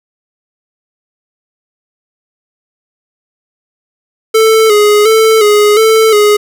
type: tone with vibrato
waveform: square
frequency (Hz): 429.5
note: A4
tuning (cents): -42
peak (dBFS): -5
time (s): 4.34-6.37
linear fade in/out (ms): 10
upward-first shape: square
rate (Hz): 1.4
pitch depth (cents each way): 51
effects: none